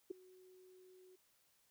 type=tone with ADSR envelope; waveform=sine; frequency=370 Hz; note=F#4; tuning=in tune; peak=-37 dBFS; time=0.1-1.16 s; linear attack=10 ms; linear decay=8 ms; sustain=-23 dB; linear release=9 ms; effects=white hiss -75 dBFS RMS until 1.7 s